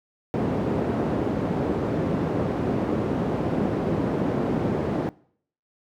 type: band-pass noise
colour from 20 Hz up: white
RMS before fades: -25 dBFS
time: 0.34-5.09 s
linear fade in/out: 0 ms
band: 110 to 380 Hz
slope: 12 dB/octave
effects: noise-tail reverb RT60 0.6 s tail -22 dB re dry